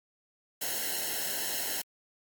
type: noise with comb filter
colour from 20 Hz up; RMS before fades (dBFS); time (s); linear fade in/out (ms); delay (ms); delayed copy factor
white; -33; 0.61-1.82; 10; 0.84; -0.95
effects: Opus 48 kbps